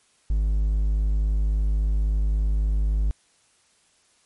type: tone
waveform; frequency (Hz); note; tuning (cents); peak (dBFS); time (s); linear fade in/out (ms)
triangle; 51.8; G#1; -4; -17; 0.3-3.11; 0
effects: white hiss -62 dBFS RMS until 4.25 s + MP3 48 kbps